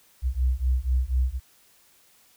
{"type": "beating tone pair", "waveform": "sine", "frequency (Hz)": [61.74, 65.84], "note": ["B1", "C2"], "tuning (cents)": [0, 11], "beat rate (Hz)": 4.1, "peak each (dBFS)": [-23, -23], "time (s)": [0.22, 1.4], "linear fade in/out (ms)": 50, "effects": ["tanh soft clip ceiling -15 dBFS", "white hiss -59 dBFS RMS until 2.36 s"]}